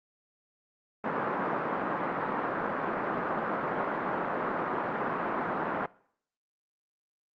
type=band-pass noise; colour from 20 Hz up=white; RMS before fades=-31 dBFS; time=1.04-5.86 s; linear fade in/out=2 ms; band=160 to 1400 Hz; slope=24 dB/octave; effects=noise-tail reverb RT60 0.6 s tail -22 dB re dry + Opus 32 kbps